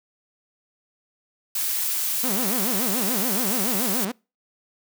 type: noise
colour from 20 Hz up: blue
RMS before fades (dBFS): -25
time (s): 1.55-4.05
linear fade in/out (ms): 5
type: tone with vibrato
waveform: sawtooth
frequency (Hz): 220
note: A3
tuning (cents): 0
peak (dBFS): -22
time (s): 2.23-4.12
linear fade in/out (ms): 10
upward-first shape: sine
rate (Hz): 7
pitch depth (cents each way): 290
effects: noise-tail reverb RT60 0.3 s tail -26 dB re dry